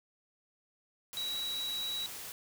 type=tone in noise; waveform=sine; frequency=3892 Hz; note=B7; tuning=26 cents flat; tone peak=-34 dBFS; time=1.17-2.06 s; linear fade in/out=0 ms; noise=white; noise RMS=-44 dBFS; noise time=1.13-2.32 s; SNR=+7 dB; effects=none